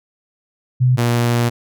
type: tone pair in turn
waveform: sine / sawtooth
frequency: 126.3 / 119.2 Hz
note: B2 / A#2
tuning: +39 / +39 cents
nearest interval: minor second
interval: 100 cents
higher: first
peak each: -10 / -10 dBFS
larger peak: neither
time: 0.8-0.97 / 0.97-1.5 s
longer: second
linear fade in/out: 20 ms
effects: none